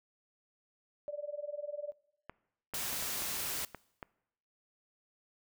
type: tone with tremolo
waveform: sine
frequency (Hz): 587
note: D5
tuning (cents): -1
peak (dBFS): -34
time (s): 1.08-1.92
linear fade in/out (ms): 0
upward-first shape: sine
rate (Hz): 20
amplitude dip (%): 85
type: clicks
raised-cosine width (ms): 0.5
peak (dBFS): -27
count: 7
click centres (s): 2.296 / 2.737 / 2.929 / 3.025 / 3.221 / 3.747 / 4.028
type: noise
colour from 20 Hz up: white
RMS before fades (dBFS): -37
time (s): 2.74-3.65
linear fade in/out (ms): 2
effects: noise-tail reverb RT60 0.8 s tail -22 dB re dry